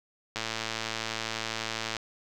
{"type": "click train", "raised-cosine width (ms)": 0.2, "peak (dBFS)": -14, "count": 181, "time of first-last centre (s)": [0.36, 1.967], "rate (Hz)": 112, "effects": []}